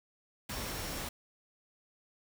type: tone in noise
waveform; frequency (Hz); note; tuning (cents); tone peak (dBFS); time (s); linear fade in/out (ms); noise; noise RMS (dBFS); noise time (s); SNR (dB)
sine; 5490; F8; -31; -50; 0.51-1.01; 5; pink; -39; 0.49-1.09; -14
effects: none